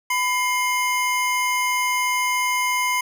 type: tone pair together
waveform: square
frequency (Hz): 1000 / 2119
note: B5 / C7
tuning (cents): +21 / +21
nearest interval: octave + minor second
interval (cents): 1300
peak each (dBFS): -23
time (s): 0.1-3.01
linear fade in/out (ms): 5
effects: none